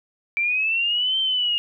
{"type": "linear two-way sweep", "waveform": "sine", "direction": "up then down", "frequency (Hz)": [2329, 3130, 2837], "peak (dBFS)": -19, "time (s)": [0.37, 1.58], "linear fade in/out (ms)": 0, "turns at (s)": 1.19, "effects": []}